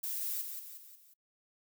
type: noise with echo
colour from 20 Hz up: violet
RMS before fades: -37 dBFS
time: 0.03-0.42 s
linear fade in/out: 10 ms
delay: 180 ms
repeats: 4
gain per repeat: -6 dB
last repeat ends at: 1.14 s
effects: noise-tail reverb RT60 0.1 s tail -25 dB re dry